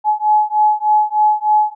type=beating tone pair; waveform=sine; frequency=848 / 851.3 Hz; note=G#5 / G#5; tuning=+36 / +43 cents; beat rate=3.3 Hz; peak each=-14 dBFS; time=0.04-1.75 s; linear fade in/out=50 ms; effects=none